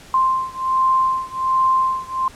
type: beating tone pair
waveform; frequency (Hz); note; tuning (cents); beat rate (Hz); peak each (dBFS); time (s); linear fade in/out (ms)
sine; 1046.5 / 1047.8; C6 / C6; 0 / +2; 1.3; -18 / -19; 0.14-2.28; 2
effects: pink hiss -43 dBFS RMS until 2.35 s + low-pass 10000 Hz 12 dB/octave